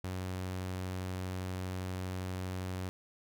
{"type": "tone", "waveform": "sawtooth", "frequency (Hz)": 92.5, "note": "F#2", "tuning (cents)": 0, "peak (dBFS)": -32, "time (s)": [0.04, 2.89], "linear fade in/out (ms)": 0, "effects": []}